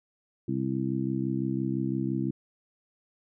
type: harmonic tone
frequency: 65.9 Hz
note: C2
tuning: 13 cents sharp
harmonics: 2 / 3 / 4 / 5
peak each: -32 / -32 / -32 / -32 dBFS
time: 0.48-2.31 s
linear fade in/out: 5 ms
effects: none